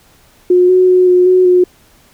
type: tone with pitch steps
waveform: sine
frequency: 360.1 / 368.3 / 365.8 / 361 / 368.1 / 361 Hz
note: F#4 / F#4 / F#4 / F#4 / F#4 / F#4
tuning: -47 / -8 / -20 / -43 / -9 / -43 cents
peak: -5 dBFS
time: 0.5-1.64 s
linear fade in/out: 5 ms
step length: 190 ms
effects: pink hiss -48 dBFS RMS until 2.13 s